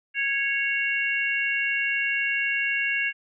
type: harmonic tone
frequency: 552 Hz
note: C#5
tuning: 7 cents flat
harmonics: 3 / 4 / 5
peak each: -27 / -27 / -27 dBFS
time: 0.14-3.13 s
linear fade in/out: 50 ms
effects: none